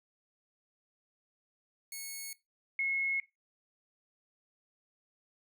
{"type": "tone pair in turn", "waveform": ["5% pulse", "sine"], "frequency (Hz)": [2200, 2175], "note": ["C#7", "C#7"], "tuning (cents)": [-14, -33], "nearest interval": "unison", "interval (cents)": 19, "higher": "first", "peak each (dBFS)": [-30, -29], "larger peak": "second", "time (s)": [[1.92, 2.33], [2.79, 3.2]], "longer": "neither", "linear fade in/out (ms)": 2, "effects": ["noise-tail reverb RT60 0.2 s tail -17 dB re dry"]}